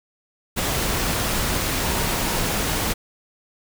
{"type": "tone in noise", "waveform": "sine", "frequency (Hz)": 935, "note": "A#5", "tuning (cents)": 5, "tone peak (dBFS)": -34, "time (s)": [1.82, 2.4], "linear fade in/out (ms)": 20, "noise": "pink", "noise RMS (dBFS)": -23, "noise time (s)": [0.56, 2.94], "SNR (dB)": -14, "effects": []}